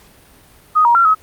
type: tone with pitch steps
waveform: sine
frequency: 1247 / 947 / 1367 / 1277 Hz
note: D#6 / A#5 / F6 / D#6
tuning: +3 / +27 / -37 / +45 cents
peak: -8 dBFS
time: 0.75-1.15 s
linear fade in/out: 20 ms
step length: 100 ms
effects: pink hiss -47 dBFS RMS until 1.22 s + Opus 48 kbps